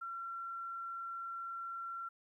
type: tone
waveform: sine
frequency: 1362 Hz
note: F6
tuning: 44 cents flat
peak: -40 dBFS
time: 0.01-2.09 s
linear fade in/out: 10 ms
effects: 13-bit